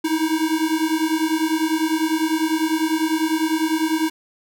square beating tone pair, 312.9 / 322.9 Hz, D#4 / E4, +10 / -36 cents, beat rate 10 Hz, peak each -22 dBFS, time 0.04-4.1 s, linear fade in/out 10 ms, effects none

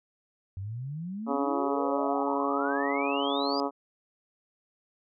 sine exponential sweep, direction up, 91.9 to 4978 Hz, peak -33 dBFS, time 0.57-3.6 s, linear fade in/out 0 ms
harmonic tone, 140.2 Hz, C#3, 20 cents sharp, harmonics 2 / 3 / 4 / 5 / 6 / 7 / 8 / 9, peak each -31 / -33 / -34 / -35 / -36 / -36 / -37 / -38 dBFS, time 1.26-3.71 s, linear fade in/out 50 ms
effects none

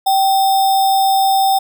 sine tone with sample-and-hold, 777 Hz, G5, 16 cents flat, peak -10 dBFS, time 0.06-1.59 s, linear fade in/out 10 ms, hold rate 4410 Hz, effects none

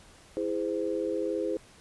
sine chord, E augmented, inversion none, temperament just, 329.6 / 412 / 515 Hz, E4 / G#4 / B#4, 0 / -14 / -28 cents, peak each -32 dBFS, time 0.37-1.57 s, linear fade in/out 0 ms, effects pink hiss -55 dBFS RMS until 1.8 s + resampled to 24000 Hz

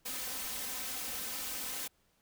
white noise with comb filter, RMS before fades -39 dBFS, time 0.05-1.88 s, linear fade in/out 10 ms, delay 3.9 ms, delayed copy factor +0.95, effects pink hiss -72 dBFS RMS until 2.21 s

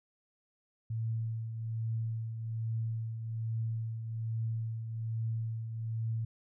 sine tone with tremolo, 112.8 Hz, A2, 44 cents sharp, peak -30 dBFS, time 0.9-6.25 s, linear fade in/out 5 ms, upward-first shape triangle, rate 1.2 Hz, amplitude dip 55%, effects none

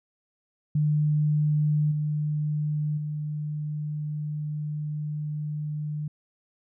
sine tone with level steps, 150.4 Hz, D3, 42 cents sharp, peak -20 / -24 / -28 dBFS, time 0.75-6.08 s, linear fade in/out 5 ms, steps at 1.91 / 2.97 s, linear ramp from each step 10 ms, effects none

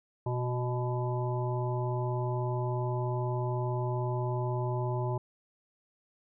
harmonic tone with a mistuned harmonic, 123.47 Hz, B2, in tune, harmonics 1 / 3 / 5 / 7 / 8, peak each -30 / -36 / -39 / -39 / -42 dBFS, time 0.26-5.18 s, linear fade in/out 5 ms, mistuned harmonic 8, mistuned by +23 cents, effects none

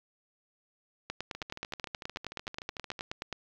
two click trains, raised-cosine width 0.2 ms, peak -23 / -17 dBFS, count 23 / 22, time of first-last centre 1.35-2.992 / 1.1-3.327 s, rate 13.4 / 9.43 Hz, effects low-pass 5000 Hz 12 dB/octave + 9-bit

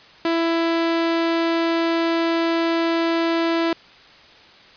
sawtooth tone, 332.3 Hz, E4, 14 cents sharp, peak -14 dBFS, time 0.25-3.73 s, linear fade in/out 2 ms, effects white hiss -47 dBFS RMS until 4.76 s + resampled to 11025 Hz

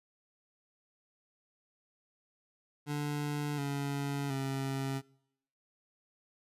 25% pulse tone with pitch steps, 146.83 / 141.01 / 135.42 Hz, D3 / C#3 / C#3, 0 / +30 / -40 cents, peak -29 dBFS, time 2.86-5.02 s, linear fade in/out 50 ms, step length 720 ms, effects noise-tail reverb RT60 0.8 s tail -25 dB re dry + resampled to 32000 Hz

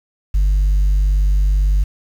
sine tone, 49 Hz, G1, in tune, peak -9 dBFS, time 0.34-1.84 s, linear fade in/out 10 ms, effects tanh soft clip ceiling -10 dBFS + 7-bit

